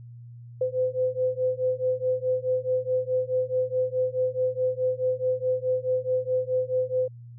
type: beating tone pair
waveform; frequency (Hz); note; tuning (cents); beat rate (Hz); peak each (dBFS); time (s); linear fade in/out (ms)
sine; 508 / 512.7; B4 / C5; +49 / -35; 4.7; -26; 0.61-7.08; 5
effects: added 119 Hz sine -41 dBFS peak until 7.38 s